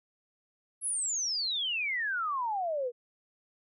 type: exponential sweep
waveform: sine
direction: down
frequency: 11175 to 466.9 Hz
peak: -29 dBFS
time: 0.81-2.92 s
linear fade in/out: 50 ms
effects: none